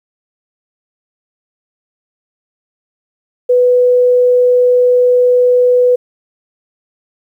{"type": "tone", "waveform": "sine", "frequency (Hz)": 495.3, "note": "B4", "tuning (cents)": 5, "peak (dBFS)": -6, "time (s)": [3.49, 5.96], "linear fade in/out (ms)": 10, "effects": ["8-bit"]}